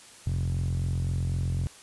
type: tone with band-pass filter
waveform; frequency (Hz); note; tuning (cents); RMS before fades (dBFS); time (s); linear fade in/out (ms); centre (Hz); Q
sawtooth; 43.94; F1; +11; -28; 0.26-1.67; 0; 110; 6.2
effects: white hiss -50 dBFS RMS until 1.82 s + resampled to 24000 Hz